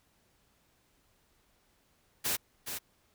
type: noise with echo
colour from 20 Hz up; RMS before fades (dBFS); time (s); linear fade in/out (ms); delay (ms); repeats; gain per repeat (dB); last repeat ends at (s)
white; -31; 2.24-2.37; 20; 420; 1; -7; 2.79
effects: pink hiss -70 dBFS RMS until 3.14 s